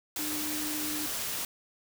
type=tone in noise; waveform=sine; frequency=302.7 Hz; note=D#4; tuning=48 cents flat; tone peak=-36 dBFS; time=0.19-1.06 s; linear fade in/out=2 ms; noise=white; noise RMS=-34 dBFS; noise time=0.16-1.45 s; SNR=-5 dB; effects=none